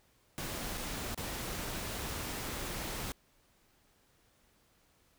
pink noise with dropouts, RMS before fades -39 dBFS, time 0.38-3.12 s, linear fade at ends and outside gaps 0 ms, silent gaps 0.775-0.779 / 1.145-1.176 s, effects pink hiss -69 dBFS RMS until 5.18 s

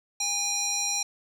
square tone with band-pass filter, 814 Hz, G#5, 35 cents flat, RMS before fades -28 dBFS, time 0.2-1.03 s, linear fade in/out 5 ms, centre 5800 Hz, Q 2.9, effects none

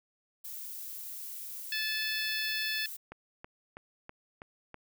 violet noise, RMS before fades -42 dBFS, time 0.44-2.97 s, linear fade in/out 10 ms
harmonic tone, 870 Hz, A5, 20 cents flat, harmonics 2 / 3 / 4 / 5 / 6, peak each -35 / -37 / -38 / -39 / -40 dBFS, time 1.72-2.86 s, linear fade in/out 2 ms
click train, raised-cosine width 0.5 ms, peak -29 dBFS, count 6, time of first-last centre 3.12-4.743 s, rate 3.08 Hz
effects none

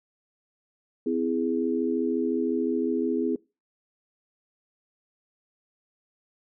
sine chord, C augmented, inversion none, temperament equal with one note detuned, 255.7 / 329.6 / 415.3 Hz, C4 / E4 / G#4, -40 / 0 / 0 cents, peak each -27 / -28 / -28 dBFS, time 1.06-3.36 s, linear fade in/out 5 ms, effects noise-tail reverb RT60 0.3 s tail -24 dB re dry

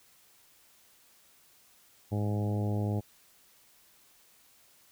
harmonic tone with a mistuned harmonic, 103.83 Hz, G#2, in tune, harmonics 1 / 2 / 3 / 4 / 5 / 6 / 7 / 8, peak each -29 / -35 / -39 / -41 / -43 / -45 / -46 / -47 dBFS, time 2.11-3.01 s, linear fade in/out 20 ms, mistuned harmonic 1, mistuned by +21 cents, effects white hiss -62 dBFS RMS until 4.91 s

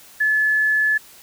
sine tone, 1723 Hz, A6, 37 cents flat, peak -15 dBFS, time 0.2-0.98 s, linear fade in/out 10 ms, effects white hiss -46 dBFS RMS until 1.22 s

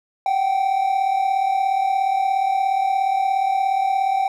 triangle tone pair together, 740 / 777 Hz, F#5 / G5, 0 / -16 cents, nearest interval minor second, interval 84 cents, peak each -22 / -16 dBFS, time 0.26-4.28 s, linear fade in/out 2 ms, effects none

